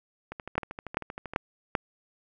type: two click trains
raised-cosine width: 0.5 ms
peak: -22 / -9 dBFS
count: 14 / 4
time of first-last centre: 0.32-1.336 / 0.58-1.752 s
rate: 12.8 / 2.56 Hz
effects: none

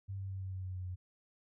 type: tone with pitch steps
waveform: sine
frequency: 97.7 / 96.69 / 95.69 / 94.7 / 93.72 / 92.75 / 91.79 / 90.84 Hz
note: G2 / G2 / G2 / F#2 / F#2 / F#2 / F#2 / F#2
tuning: -5 / -23 / -41 / +41 / +23 / +5 / -13 / -31 cents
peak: -38 dBFS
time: 0.08-0.96 s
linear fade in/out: 20 ms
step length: 110 ms
effects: none

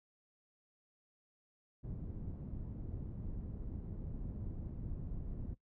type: low-pass noise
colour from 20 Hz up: pink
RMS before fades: -43 dBFS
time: 1.83-5.55 s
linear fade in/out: 20 ms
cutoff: 210 Hz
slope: 12 dB/octave
effects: noise-tail reverb RT60 0.1 s tail -18 dB re dry

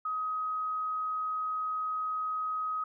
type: tone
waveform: sine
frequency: 1262 Hz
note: D#6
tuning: 24 cents sharp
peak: -30 dBFS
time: 0.05-2.84 s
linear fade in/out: 5 ms
effects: none

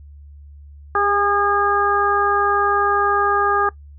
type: harmonic tone with a mistuned harmonic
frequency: 407.1 Hz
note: G#4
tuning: 35 cents flat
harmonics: 1 / 2 / 3 / 4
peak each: -22 / -21 / -18 / -23 dBFS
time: 0.95-3.69 s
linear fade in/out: 2 ms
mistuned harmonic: 1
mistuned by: -17 cents
effects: noise-tail reverb RT60 0.1 s tail -19 dB re dry + added 72 Hz sine -38 dBFS peak until 3.98 s

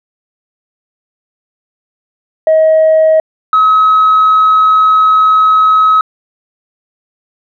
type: tone pair in turn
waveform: sine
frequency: 634 / 1279 Hz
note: D#5 / D#6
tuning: +32 / +47 cents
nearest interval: octave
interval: 1215 cents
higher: second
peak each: -3 dBFS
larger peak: neither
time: 2.47-3.2 / 3.53-6.01 s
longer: second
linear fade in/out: 2 ms
effects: tanh soft clip ceiling -2 dBFS

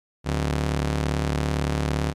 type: ring-modulated tone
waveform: sawtooth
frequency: 109.5 Hz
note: A2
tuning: 8 cents flat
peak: -15 dBFS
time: 0.24-2.14 s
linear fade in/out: 50 ms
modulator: 35.9 Hz
effects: low-pass 9000 Hz 12 dB/octave + MP3 96 kbps

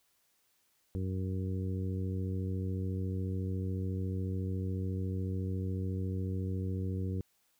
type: harmonic tone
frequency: 94 Hz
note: F#2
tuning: 28 cents sharp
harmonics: 1 / 2 / 3 / 4 / 5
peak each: -33 / -39 / -43 / -45 / -47 dBFS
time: 0.95-7.21 s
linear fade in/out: 0 ms
effects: white hiss -73 dBFS RMS until 7.59 s

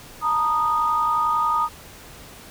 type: tone cluster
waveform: sine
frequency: 892 / 943 / 1236 Hz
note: A5 / A#5 / D#6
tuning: +23 / +20 / -12 cents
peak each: -28 / -24 / -19 dBFS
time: 0.21-1.69 s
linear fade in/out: 50 ms
effects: tanh soft clip ceiling -9 dBFS + pink hiss -43 dBFS RMS until 2.5 s

